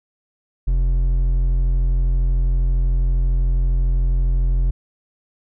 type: tone with hard clipping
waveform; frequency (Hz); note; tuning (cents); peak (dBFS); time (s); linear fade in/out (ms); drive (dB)
triangle; 43.65; F1; 0; -16; 0.67-4.71; 10; 9
effects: none